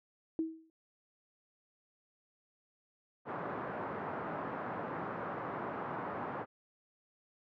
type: tone with exponential decay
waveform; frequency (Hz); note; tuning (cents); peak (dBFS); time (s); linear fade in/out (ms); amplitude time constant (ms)
sine; 322.3; E4; -39; -28; 0.39-0.7; 1; 67
type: band-pass noise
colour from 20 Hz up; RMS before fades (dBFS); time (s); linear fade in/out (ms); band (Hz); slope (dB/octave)
white; -40; 3.25-6.46; 50; 110 to 1300; 24
effects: none